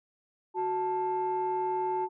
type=tone pair together; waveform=sine; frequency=370 / 880 Hz; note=F#4 / A5; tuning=0 / 0 cents; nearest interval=octave + minor third; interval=1500 cents; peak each=-30 / -28 dBFS; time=0.54-2.09 s; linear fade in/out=50 ms; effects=tanh soft clip ceiling -22 dBFS